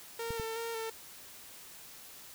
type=tone with vibrato; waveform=sawtooth; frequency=454.6 Hz; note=A#4; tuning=43 cents flat; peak=-32 dBFS; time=0.19-0.9 s; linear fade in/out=5 ms; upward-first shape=square; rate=2.7 Hz; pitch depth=23 cents each way
type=clicks; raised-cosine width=5 ms; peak=-28 dBFS; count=2; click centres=0.306 / 0.398 s
effects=white hiss -51 dBFS RMS until 2.34 s